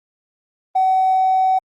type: tone with tanh clipping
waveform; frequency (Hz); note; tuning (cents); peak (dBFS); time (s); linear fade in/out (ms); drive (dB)
triangle; 755; F#5; +35; -12; 0.75-1.59; 10; 1
effects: Opus 24 kbps